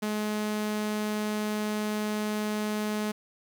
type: tone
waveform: sawtooth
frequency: 211.9 Hz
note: G#3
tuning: 35 cents sharp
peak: -24 dBFS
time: 0.02-3.12 s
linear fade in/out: 10 ms
effects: 9-bit